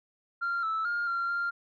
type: tone with pitch steps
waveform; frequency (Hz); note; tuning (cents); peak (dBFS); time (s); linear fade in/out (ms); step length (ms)
sine; 1387 / 1313 / 1413 / 1379 / 1393; F6 / E6 / F6 / F6 / F6; -12 / -7 / +20 / -22 / -5; -26; 0.41-1.51; 20; 220
effects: tanh soft clip ceiling -25 dBFS